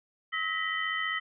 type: tone cluster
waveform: sine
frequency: 1287 / 1894 / 1989 / 3071 Hz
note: E6 / A#6 / B6 / G7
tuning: -42 / +27 / +12 / -36 cents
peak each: -34 / -34 / -33 / -37 dBFS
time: 0.32-1.2 s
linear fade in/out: 20 ms
effects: none